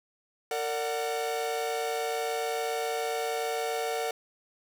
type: chord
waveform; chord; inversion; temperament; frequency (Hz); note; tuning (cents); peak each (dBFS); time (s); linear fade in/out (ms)
45% pulse; Bb augmented; none; equal with one note detuned; 457.4 / 587.3 / 740; Bb4 / D5 / F#5; -33 / 0 / 0; -32 / -37 / -33; 0.51-4.11; 2
effects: none